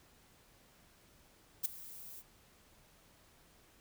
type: noise with ADSR envelope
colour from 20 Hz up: violet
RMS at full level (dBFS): -30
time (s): 1.63-2.23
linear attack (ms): 22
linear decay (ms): 11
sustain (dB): -20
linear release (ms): 41
effects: pink hiss -65 dBFS RMS until 3.8 s